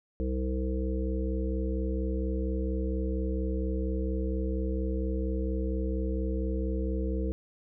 harmonic tone, 64.3 Hz, C2, 30 cents flat, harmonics 1 / 3 / 5 / 7 / 8, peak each -29 / -36 / -36 / -37 / -41 dBFS, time 0.2-7.32 s, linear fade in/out 0 ms, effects none

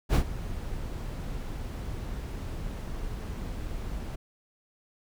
brown noise with ADSR envelope, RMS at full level -18 dBFS, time 0.09-4.16 s, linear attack 58 ms, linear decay 82 ms, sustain -17 dB, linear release 11 ms, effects none

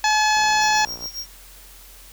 harmonic tone, 855 Hz, A5, 50 cents flat, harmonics 1 / 2 / 3 / 4 / 5 / 6 / 7 / 8, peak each -18 / -22 / -26 / -30 / -27 / -31 / -30 / -31 dBFS, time 0.04-0.85 s, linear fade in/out 2 ms
click train, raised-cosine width 1 ms, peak -26 dBFS, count 42, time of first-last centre 0.37-1.058 s, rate 59.6 Hz
square tone with tremolo, 5588 Hz, F8, in tune, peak -27 dBFS, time 0.61-1.26 s, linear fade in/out 5 ms, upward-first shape sine, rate 7.3 Hz, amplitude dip 85%
effects added 44 Hz sine -46 dBFS peak until 2.12 s + white hiss -46 dBFS RMS until 2.12 s

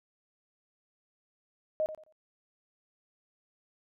sine tone with echo, 622.3 Hz, D#5, in tune, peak -26 dBFS, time 1.8-1.86 s, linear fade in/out 0 ms, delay 88 ms, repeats 3, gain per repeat -12 dB, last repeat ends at 2.124 s, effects none

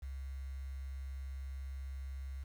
sine tone with quantisation, 67.1 Hz, C2, 44 cents sharp, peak -40 dBFS, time 0.02-2.44 s, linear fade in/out 10 ms, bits 10, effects none

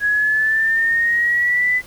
sine linear sweep, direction up, 1661.2 to 2008 Hz, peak -14 dBFS, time 0-1.82 s, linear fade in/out 50 ms, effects pink hiss -43 dBFS RMS until 1.86 s

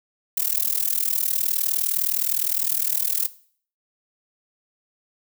violet noise with amplitude modulation, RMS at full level -19 dBFS, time 0.37-3.27 s, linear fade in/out 5 ms, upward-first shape sine, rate 39.6 Hz, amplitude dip 95%, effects noise-tail reverb RT60 0.5 s tail -17 dB re dry

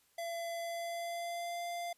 square tone with pitch glide, 677 to 692.8 Hz, E5 to F5, +46 to -14 cents, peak -38 dBFS, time 0.18-1.93 s, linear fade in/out 5 ms, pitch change +40 cents, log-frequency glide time 0.58-1.63 s, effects white hiss -71 dBFS RMS until 1.97 s + resampled to 32000 Hz

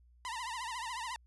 sawtooth tone with vibrato, 959 Hz, A#5, 49 cents sharp, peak -34 dBFS, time 0.25-1.16 s, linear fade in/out 0 ms, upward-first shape triangle, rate 14 Hz, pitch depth 160 cents each way, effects added 60 Hz sine -60 dBFS peak until 1.26 s + resampled to 24000 Hz

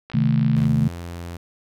click train, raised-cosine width 0.3 ms, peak -21 dBFS, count 33, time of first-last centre 0.1-0.655 s, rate 57.7 Hz
sine chord, A diminished, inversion first, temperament equal, 130.81 / 155.56 / 220 Hz, C3 / Eb3 / A3, 0 / 0 / 0 cents, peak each -20 dBFS, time 0.14-0.88 s, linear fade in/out 5 ms
sawtooth tone with pitch glide, 78.4 to 85.99 Hz, D#2 to F2, +14 to -26 cents, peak -27 dBFS, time 0.56-1.37 s, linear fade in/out 5 ms, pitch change +160 cents, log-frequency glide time 0.77-0.84 s
effects none

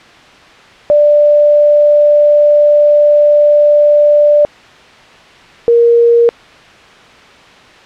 sine tone pair in turn, 590 / 469.3 Hz, D5 / A#4, +8 / +12 cents, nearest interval major third, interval 396 cents, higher first, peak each -4 dBFS, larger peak neither, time 0.9-4.45 / 5.68-6.29 s, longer first, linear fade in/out 0 ms, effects white hiss -38 dBFS RMS until 7.85 s + low-pass 3000 Hz 12 dB/octave

